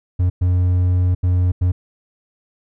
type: tone bursts at uneven times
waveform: triangle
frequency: 90.1 Hz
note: F#2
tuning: 45 cents flat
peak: -11 dBFS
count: 4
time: 0.19-0.3 / 0.41-1.15 / 1.23-1.52 / 1.61-1.72 s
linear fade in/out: 10 ms
effects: none